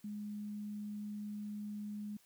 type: tone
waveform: sine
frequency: 208.3 Hz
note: G#3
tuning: 5 cents sharp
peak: -40 dBFS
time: 0.04-2.17 s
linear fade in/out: 5 ms
effects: white hiss -68 dBFS RMS until 2.25 s